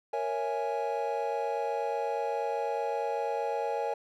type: chord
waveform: triangle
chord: A# half-diminished seventh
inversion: none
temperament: equal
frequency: 466.2 / 554.4 / 659.3 / 830.6 Hz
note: A#4 / C#5 / E5 / G#5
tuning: 0 / 0 / 0 / 0 cents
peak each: -32 / -33 / -36 / -31 dBFS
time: 0.13-3.94 s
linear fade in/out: 5 ms
effects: none